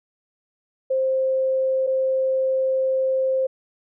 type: tone pair in turn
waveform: sine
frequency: 526 / 526 Hz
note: C5 / C5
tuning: +9 / +9 cents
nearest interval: unison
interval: 0 cents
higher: neither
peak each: -18 dBFS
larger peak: neither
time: 0.9-1.87 / 1.87-3.47 s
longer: second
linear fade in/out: 10 ms
effects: none